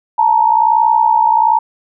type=tone pair together; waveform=sine; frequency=874 / 935.2 Hz; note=A5 / A#5; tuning=-12 / +5 cents; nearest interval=minor second; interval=117 cents; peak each=-11 dBFS; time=0.18-1.59 s; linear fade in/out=10 ms; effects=none